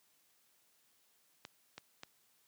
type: clicks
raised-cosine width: 0.2 ms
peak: -28 dBFS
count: 3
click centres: 1.451 / 1.78 / 2.034 s
effects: white hiss -72 dBFS RMS until 2.47 s + high-pass 100 Hz 12 dB/octave